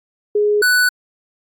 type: tone pair in turn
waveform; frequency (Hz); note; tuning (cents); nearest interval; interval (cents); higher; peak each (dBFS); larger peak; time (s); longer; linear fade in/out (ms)
sine / square; 416.6 / 1487.3; G#4 / F#6; +5 / +9; octave + minor seventh; 2204; second; -12; neither; 0.35-0.62 / 0.62-0.89; neither; 5
effects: AAC 64 kbps